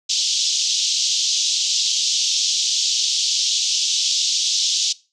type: band-pass noise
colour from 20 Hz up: white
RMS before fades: -20 dBFS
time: 0.09-4.93 s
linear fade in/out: 10 ms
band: 3100 to 6600 Hz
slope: 48 dB/octave
effects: noise-tail reverb RT60 0.3 s tail -20 dB re dry